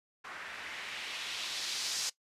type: noise with low-pass filter sweep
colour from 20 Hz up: blue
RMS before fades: -39 dBFS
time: 0.24-2.1 s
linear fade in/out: 10 ms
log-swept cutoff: 1500 to 6000 Hz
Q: 1.6
effects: noise-tail reverb RT60 0.1 s tail -19 dB re dry + resampled to 32000 Hz